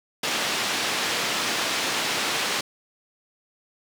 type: band-pass noise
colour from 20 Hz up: white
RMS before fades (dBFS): -26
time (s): 0.23-2.61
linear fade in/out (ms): 5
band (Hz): 180 to 4400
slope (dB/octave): 12
effects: none